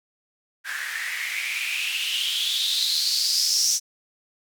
blue noise with band-pass filter sweep, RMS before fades -25 dBFS, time 0.64-3.8 s, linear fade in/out 50 ms, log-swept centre 1600 to 5900 Hz, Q 7, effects none

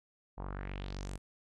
sawtooth tone with low-pass filter sweep, 47.73 Hz, G1, 45 cents flat, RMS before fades -41 dBFS, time 0.37-1.18 s, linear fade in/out 20 ms, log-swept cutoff 850 to 10000 Hz, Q 2.9, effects none

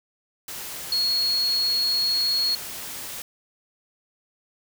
sine tone in noise, 4322 Hz, C#8, 45 cents flat, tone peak -20 dBFS, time 0.92-2.55 s, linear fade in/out 2 ms, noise white, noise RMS -35 dBFS, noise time 0.48-3.22 s, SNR +12 dB, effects none

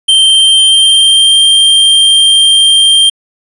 square tone with pitch glide, 3136 to 3176 Hz, G7 to G7, 0 to +22 cents, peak -4 dBFS, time 0.08-3.1 s, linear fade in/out 10 ms, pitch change +22 cents, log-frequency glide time 0.22-1.4 s, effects resampled to 24000 Hz + 7-bit

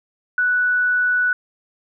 sine tone, 1480 Hz, F#6, in tune, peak -15 dBFS, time 0.38-1.33 s, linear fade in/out 2 ms, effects none

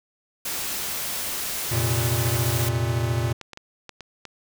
white noise, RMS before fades -29 dBFS, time 0.45-2.69 s, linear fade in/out 5 ms
square chord, F suspended fourth, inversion none, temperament equal, 87.31 / 116.54 / 130.81 Hz, F2 / Bb2 / C3, 0 / 0 / 0 cents, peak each -30 / -24 / -30 dBFS, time 1.71-3.33 s, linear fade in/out 10 ms
clicks, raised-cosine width 0.2 ms, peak -21 dBFS, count 8, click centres 2.753 / 2.897 / 3.413 / 3.533 / 3.574 / 3.893 / 4.007 / 4.253 s
effects none

